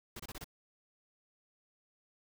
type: noise bursts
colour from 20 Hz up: pink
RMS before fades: -45 dBFS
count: 5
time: 0.16-0.444 s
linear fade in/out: 5 ms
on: 36 ms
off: 26 ms
effects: none